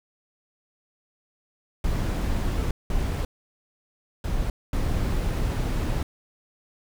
brown noise bursts at uneven times, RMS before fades -25 dBFS, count 4, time 1.84-2.71 / 2.9-3.25 / 4.24-4.5 / 4.73-6.03 s, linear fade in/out 2 ms, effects none

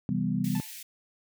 sine chord, C major seventh, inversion none, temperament equal, 130.81 / 164.81 / 196 / 246.9 Hz, C3 / E3 / G3 / B3, 0 / 0 / 0 / 0 cents, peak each -33 / -31 / -29 / -31 dBFS, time 0.09-0.6 s, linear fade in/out 0 ms
white high-pass noise, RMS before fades -43 dBFS, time 0.44-0.83 s, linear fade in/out 5 ms, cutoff 1800 Hz, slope 48 dB/octave
sawtooth tone with exponential decay, 880 Hz, A5, in tune, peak -33 dBFS, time 0.55-0.74 s, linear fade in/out 2 ms, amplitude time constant 41 ms
effects high-pass 80 Hz 12 dB/octave

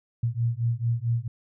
sine beating tone pair, 115.1 / 119.6 Hz, A#2 / A#2, -22 / +45 cents, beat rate 4.5 Hz, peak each -26 dBFS, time 0.23-1.28 s, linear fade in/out 5 ms, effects none

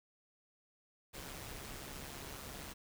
pink noise with amplitude modulation, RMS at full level -45 dBFS, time 1.13-2.74 s, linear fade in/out 20 ms, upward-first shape sine, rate 139 Hz, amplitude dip 55%, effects none

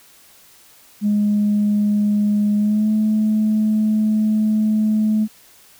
sine tone with pitch glide, 207.7 to 215.3 Hz, G#3 to A3, 0 to -37 cents, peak -13 dBFS, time 1.01-5.28 s, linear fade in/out 50 ms, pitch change +63 cents, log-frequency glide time 2.57-2.9 s, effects tanh soft clip ceiling -10 dBFS + white hiss -49 dBFS RMS until 5.79 s

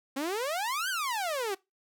sawtooth exponential two-way sweep, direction up then down, 260.2 to 1606 to 368.4 Hz, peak -26 dBFS, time 0.16-1.55 s, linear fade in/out 10 ms, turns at 0.89 s, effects noise-tail reverb RT60 0.2 s tail -21 dB re dry

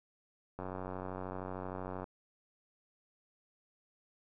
click train, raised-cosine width 1 ms, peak -27 dBFS, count 136, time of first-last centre 0.59-2.042 s, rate 93 Hz, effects none

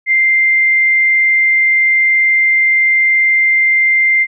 sine tone, 2093 Hz, C7, in tune, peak -8 dBFS, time 0.06-4.27 s, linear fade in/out 50 ms, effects none

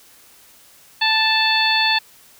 harmonic tone, 880 Hz, A5, in tune, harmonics 1 / 2 / 3 / 4 / 5, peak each -21 / -21 / -21 / -21 / -21 dBFS, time 1.01-1.99 s, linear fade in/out 10 ms, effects white hiss -49 dBFS RMS until 2.39 s

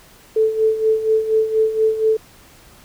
sine tone with tremolo, 439.2 Hz, A4, 3 cents flat, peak -11 dBFS, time 0.36-2.17 s, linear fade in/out 5 ms, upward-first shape sine, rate 4.2 Hz, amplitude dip 70%, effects pink hiss -47 dBFS RMS until 2.84 s

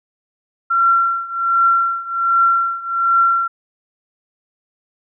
sine tone with tremolo, 1364 Hz, F6, 41 cents flat, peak -9 dBFS, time 0.7-3.48 s, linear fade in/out 10 ms, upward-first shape triangle, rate 1.3 Hz, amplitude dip 90%, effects none

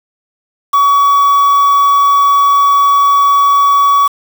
triangle tone with quantisation, 1131 Hz, C#6, 34 cents sharp, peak -4 dBFS, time 0.73-4.08 s, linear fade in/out 10 ms, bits 4, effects none

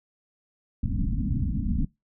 pink low-pass noise, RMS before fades -26 dBFS, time 0.83-1.85 s, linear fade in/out 5 ms, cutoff 280 Hz, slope 96 dB/octave, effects noise-tail reverb RT60 0.2 s tail -22 dB re dry

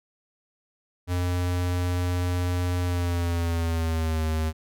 square tone with pitch glide, 89.2 to 79.01 Hz, F2 to D#2, +37 to +27 cents, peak -24 dBFS, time 1.07-4.53 s, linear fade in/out 50 ms, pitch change -210 cents, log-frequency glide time 2.83-4.24 s, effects none

